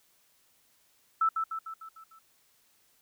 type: tone with echo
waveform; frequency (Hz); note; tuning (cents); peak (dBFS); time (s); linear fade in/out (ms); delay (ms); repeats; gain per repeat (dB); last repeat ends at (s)
sine; 1318.5; E6; 0; -22; 1.21-1.29; 5; 150; 6; -5; 2.19
effects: white hiss -67 dBFS RMS until 3.01 s